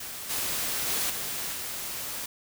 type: noise with level steps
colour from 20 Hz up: white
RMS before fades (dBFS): -38 / -30 / -28 / -33 / -35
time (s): 0-2.26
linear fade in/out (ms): 5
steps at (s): 0.29 / 0.87 / 1.09 / 1.52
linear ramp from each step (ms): 20
effects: none